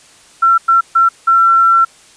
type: tone bursts at uneven times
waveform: sine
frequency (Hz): 1352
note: E6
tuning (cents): +43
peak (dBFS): -6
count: 4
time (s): 0.42-0.58 / 0.68-0.81 / 0.95-1.09 / 1.27-1.85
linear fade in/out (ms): 10
effects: white hiss -44 dBFS RMS until 2.16 s + resampled to 22050 Hz